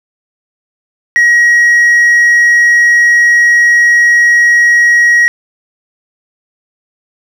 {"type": "tone with hard clipping", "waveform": "triangle", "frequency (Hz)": 1900, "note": "A#6", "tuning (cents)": 33, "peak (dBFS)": -3, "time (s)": [1.16, 5.28], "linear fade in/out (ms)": 0, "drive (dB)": 1, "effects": []}